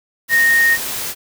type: tone in noise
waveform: sine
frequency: 1854 Hz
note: A#6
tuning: 10 cents flat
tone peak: -10 dBFS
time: 0.29-0.78 s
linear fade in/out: 50 ms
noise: white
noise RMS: -24 dBFS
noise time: 0.28-1.15 s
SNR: +11 dB
effects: none